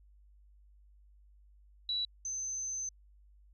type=tone pair in turn; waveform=sine; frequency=3930 / 6174 Hz; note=B7 / G8; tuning=-9 / -27 cents; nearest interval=minor sixth; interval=782 cents; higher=second; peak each=-31 / -35 dBFS; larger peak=first; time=1.89-2.05 / 2.25-2.89 s; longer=second; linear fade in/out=2 ms; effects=added 50 Hz sine -58 dBFS peak until 3.53 s